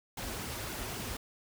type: noise with flanger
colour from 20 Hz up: pink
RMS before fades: -39 dBFS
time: 0.17-1.17 s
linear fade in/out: 5 ms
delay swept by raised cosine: 1.6 to 7.1 ms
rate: 3.7 Hz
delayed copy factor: -1
effects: none